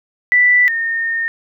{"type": "tone pair in turn", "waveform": "sine", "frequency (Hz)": [1975.5, 1830.9], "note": ["B6", "A#6"], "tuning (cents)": [0, -32], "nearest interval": "minor second", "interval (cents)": 132, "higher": "first", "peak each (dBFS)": [-8, -16], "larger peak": "first", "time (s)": [[0.32, 0.68], [0.68, 1.28]], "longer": "second", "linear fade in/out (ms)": 0, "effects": []}